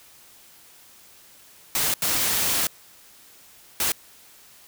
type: noise bursts at uneven times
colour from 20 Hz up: white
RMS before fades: -23 dBFS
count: 3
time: 1.75-1.94 / 2.02-2.67 / 3.8-3.92 s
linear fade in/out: 2 ms
effects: white hiss -51 dBFS RMS until 4.67 s